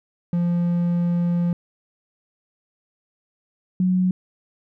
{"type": "tone pair in turn", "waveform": ["triangle", "sine"], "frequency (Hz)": [173.4, 183.71], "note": ["F3", "F#3"], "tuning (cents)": [-12, -12], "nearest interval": "minor second", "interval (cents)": 100, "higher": "second", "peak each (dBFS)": [-16, -16], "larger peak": "neither", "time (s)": [[0.33, 1.53], [3.8, 4.11]], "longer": "first", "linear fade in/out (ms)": 2, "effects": []}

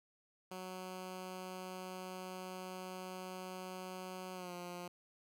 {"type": "tone with pitch glide", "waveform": "10% pulse", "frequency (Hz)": [185, 176.75], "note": ["F#3", "F3"], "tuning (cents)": [0, 21], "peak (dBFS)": -36, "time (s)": [0.51, 4.88], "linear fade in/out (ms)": 5, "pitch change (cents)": -79, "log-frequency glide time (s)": [4.34, 4.53], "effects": []}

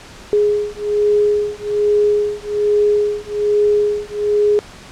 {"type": "beating tone pair", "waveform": "sine", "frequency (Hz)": [415.3, 416.5], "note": ["G#4", "G#4"], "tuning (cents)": [0, 5], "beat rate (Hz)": 1.2, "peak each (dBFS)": -16, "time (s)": [0.33, 4.59], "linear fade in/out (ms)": 0, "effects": ["pink hiss -38 dBFS RMS until 4.91 s", "low-pass 7000 Hz 12 dB/octave"]}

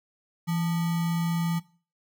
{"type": "tone with sample-and-hold", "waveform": "sine", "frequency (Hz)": 167.6, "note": "E3", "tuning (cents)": 29, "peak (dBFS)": -24, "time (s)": [0.47, 1.6], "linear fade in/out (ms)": 20, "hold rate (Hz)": 1050, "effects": ["noise-tail reverb RT60 0.4 s tail -19 dB re dry"]}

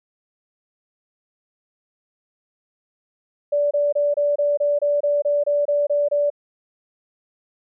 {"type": "tone bursts", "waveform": "sine", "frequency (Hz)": 581, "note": "D5", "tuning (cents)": -19, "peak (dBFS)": -16, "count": 13, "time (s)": [3.52, 6.302], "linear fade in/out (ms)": 10, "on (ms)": 190, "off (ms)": 26, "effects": []}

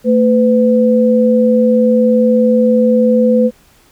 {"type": "tone pair together", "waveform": "sine", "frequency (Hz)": [224.2, 503.3], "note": ["A3", "B4"], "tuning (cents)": [33, 33], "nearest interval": "octave + major second", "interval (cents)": 1400, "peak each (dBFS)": -10, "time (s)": [0.04, 3.51], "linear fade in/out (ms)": 50, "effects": ["pink hiss -49 dBFS RMS until 3.91 s"]}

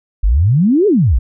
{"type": "exponential two-way sweep", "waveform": "sine", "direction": "up then down", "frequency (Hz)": [43.65, 444.3, 48.4], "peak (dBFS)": -8, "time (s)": [0.23, 1.19], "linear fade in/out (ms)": 10, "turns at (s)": 0.87, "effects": []}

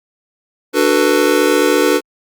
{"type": "chord", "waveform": "square", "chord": "B minor seventh", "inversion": "first", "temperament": "just", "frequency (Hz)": [296.3, 370.4, 444.5, 493.9], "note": ["D4", "F#4", "A4", "B4"], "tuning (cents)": [15, 2, 18, 0], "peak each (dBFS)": -17, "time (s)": [0.73, 2.01], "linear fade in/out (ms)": 50, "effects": ["Opus 48 kbps"]}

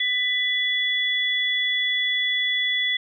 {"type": "tone pair together", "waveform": "sine", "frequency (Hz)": [1988, 3412], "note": ["B6", "G#7"], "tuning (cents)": [11, 46], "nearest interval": "major sixth", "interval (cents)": 935, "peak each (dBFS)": -23, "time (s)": [0, 2.97], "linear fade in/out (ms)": 5, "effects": []}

